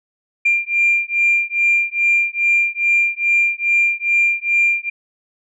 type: beating tone pair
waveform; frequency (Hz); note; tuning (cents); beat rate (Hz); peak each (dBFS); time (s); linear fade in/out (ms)
sine; 2385 / 2387.4; D7 / D7; +26 / +28; 2.4; -16; 0.45-4.9; 10
effects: tanh soft clip ceiling -6 dBFS